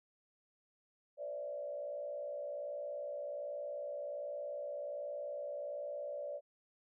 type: tone with frequency modulation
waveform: sine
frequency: 581 Hz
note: D5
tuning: 19 cents flat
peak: -39 dBFS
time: 1.17-6.41 s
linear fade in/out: 50 ms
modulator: 61.3 Hz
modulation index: 0.85
effects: none